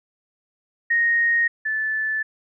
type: tone pair in turn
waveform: sine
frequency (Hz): 1864.7 / 1747.9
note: A#6 / A6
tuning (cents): 0 / -12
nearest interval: minor second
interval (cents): 112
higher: first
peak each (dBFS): -16 / -21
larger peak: first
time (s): 0.9-1.48 / 1.65-2.23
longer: neither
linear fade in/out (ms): 10
effects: none